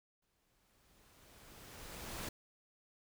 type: noise with exponential growth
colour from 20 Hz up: pink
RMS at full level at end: -42 dBFS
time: 0.22-2.29 s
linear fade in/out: 5 ms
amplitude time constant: 450 ms
effects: none